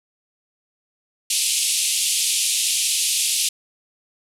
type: band-pass noise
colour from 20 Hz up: white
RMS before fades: -21 dBFS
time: 1.3-3.49 s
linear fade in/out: 5 ms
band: 2500 to 11000 Hz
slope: 48 dB/octave
effects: none